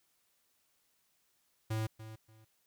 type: tone with echo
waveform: square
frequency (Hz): 110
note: A2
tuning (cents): 0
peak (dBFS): -33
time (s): 1.7-1.87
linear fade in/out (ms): 10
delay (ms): 290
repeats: 2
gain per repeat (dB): -13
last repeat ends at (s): 2.45
effects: white hiss -75 dBFS RMS until 2.66 s